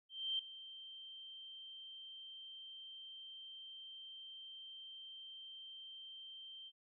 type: tone with ADSR envelope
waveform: sine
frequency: 3136 Hz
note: G7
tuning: in tune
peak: -34 dBFS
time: 0.09-6.72 s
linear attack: 300 ms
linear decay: 4 ms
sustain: -16 dB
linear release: 50 ms
effects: none